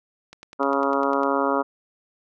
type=click train; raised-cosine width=0.2 ms; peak=-24 dBFS; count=10; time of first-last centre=0.33-1.234 s; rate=9.96 Hz
type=harmonic tone; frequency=138.59 Hz; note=C#3; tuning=in tune; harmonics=2 / 3 / 4 / 5 / 6 / 7 / 8 / 9 / 10; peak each=-26 / -27 / -26 / -30 / -32 / -27 / -30 / -28 / -32 dBFS; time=0.59-1.63 s; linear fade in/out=20 ms
effects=none